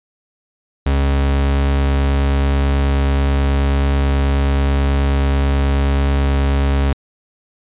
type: tone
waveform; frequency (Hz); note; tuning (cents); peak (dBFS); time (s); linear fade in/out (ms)
40% pulse; 69.3; C#2; 0; -12; 0.86-6.93; 5
effects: resampled to 8000 Hz